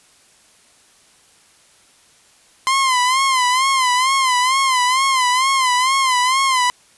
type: tone with vibrato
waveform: sawtooth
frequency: 1036 Hz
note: C6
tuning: 17 cents flat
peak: -10 dBFS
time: 2.67-6.7 s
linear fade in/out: 0 ms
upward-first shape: sine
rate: 2.2 Hz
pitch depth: 87 cents each way
effects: white hiss -52 dBFS RMS until 6.97 s + resampled to 24000 Hz